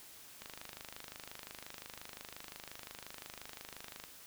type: click train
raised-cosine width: 0.2 ms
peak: -28 dBFS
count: 94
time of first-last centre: 0.42-4.039 s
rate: 25.7 Hz
effects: white hiss -55 dBFS RMS until 4.26 s